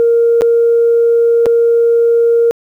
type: tone with dropouts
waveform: sine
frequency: 466.2 Hz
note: A#4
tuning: in tune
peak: -6 dBFS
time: 0-2.51 s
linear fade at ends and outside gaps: 0 ms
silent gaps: 0.41-0.419 / 1.458-1.465 s
effects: tanh soft clip ceiling -2 dBFS + 8-bit